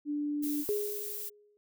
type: tone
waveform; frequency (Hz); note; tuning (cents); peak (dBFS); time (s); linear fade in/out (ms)
sine; 293.7; D4; 0; -30; 0.05-0.65; 50
type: noise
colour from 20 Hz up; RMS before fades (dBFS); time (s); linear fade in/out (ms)
violet; -39; 0.42-1.3; 20
type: tone with exponential decay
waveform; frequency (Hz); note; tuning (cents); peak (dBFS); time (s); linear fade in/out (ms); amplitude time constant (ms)
sine; 415.3; G#4; 0; -26; 0.69-1.57; 0; 190
effects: none